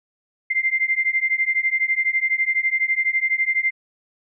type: beating tone pair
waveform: sine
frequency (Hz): 2086 / 2098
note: C7 / C7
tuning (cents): -6 / +4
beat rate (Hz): 12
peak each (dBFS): -21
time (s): 0.5-3.71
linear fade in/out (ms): 10
effects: none